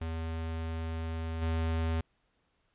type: tone with level steps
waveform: square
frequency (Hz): 81.4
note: E2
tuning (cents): -21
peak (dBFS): -34 / -29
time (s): 0.01-2.01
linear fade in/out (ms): 5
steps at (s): 1.41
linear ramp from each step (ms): 20
effects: pink hiss -74 dBFS RMS until 2.74 s + resampled to 8000 Hz